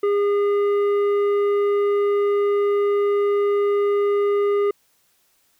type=tone with tanh clipping; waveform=sine; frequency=406.9 Hz; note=G#4; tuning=35 cents flat; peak=-18 dBFS; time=0.03-4.71 s; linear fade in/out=5 ms; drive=9 dB; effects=white hiss -63 dBFS RMS until 5.59 s